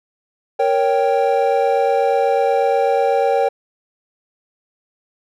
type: chord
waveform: triangle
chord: G diminished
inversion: first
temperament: equal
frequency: 466.2 / 554.4 / 784 Hz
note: Bb4 / Db5 / G5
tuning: 0 / 0 / 0 cents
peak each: -16 dBFS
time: 0.59-3.49 s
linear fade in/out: 10 ms
effects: none